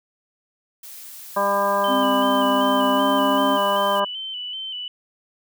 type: noise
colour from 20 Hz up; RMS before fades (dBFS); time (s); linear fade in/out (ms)
blue; -39; 0.83-4; 5
type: harmonic tone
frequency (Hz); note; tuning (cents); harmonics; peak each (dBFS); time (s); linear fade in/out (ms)
200; G3; +35; 1 / 2 / 3 / 4 / 5 / 6 / 8; -32 / -32 / -22 / -30 / -21 / -26 / -31; 1.36-4.05; 10
type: tone with vibrato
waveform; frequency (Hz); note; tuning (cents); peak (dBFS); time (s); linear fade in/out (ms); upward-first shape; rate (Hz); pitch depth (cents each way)
sine; 3030; F#7; +40; -28; 1.84-4.88; 2; square; 2.6; 35
type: tone with pitch glide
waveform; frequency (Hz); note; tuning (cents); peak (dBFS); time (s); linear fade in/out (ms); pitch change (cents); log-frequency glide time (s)
sine; 261.6 to 269.6; C4 to C#4; 0 to -48; -21; 1.87-3.59; 50; +52; 2.93-3.01
effects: none